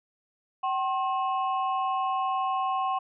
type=ring-modulated tone; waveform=triangle; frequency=916 Hz; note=A#5; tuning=31 cents flat; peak=-20 dBFS; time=0.63-2.99 s; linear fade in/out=10 ms; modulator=153 Hz; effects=resampled to 8000 Hz